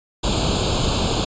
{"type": "noise with comb filter", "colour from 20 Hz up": "pink", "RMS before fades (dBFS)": -20, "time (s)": [0.23, 1.25], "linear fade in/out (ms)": 10, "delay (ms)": 0.26, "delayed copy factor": 0.95, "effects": ["resampled to 16000 Hz"]}